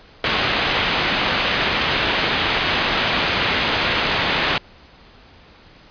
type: low-pass noise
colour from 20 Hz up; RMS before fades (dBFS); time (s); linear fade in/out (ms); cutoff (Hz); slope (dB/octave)
white; -20; 0.24-4.58; 2; 3600; 24
effects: pink hiss -47 dBFS RMS until 5.9 s + resampled to 11025 Hz